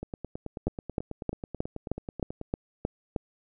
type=two click trains; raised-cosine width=2 ms; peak=-14 / -22 dBFS; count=9 / 23; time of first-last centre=0.67-3.162 / 0.03-2.414 s; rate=3.21 / 9.23 Hz; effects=none